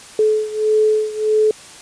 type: beating tone pair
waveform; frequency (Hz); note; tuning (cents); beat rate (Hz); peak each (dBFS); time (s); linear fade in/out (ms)
sine; 430 / 431.6; A4 / A4; -40 / -33; 1.6; -15 / -18; 0.19-1.51; 2
effects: white hiss -39 dBFS RMS until 1.81 s + resampled to 22050 Hz